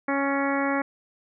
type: harmonic tone with a mistuned harmonic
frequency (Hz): 277.2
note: C#4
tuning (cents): 0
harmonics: 1 / 2 / 3 / 4 / 5 / 6 / 7 / 8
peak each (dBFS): -26 / -29 / -31 / -32 / -33 / -34 / -34 / -35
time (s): 0.08-0.82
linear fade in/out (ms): 5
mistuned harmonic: 6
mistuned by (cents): +24
effects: none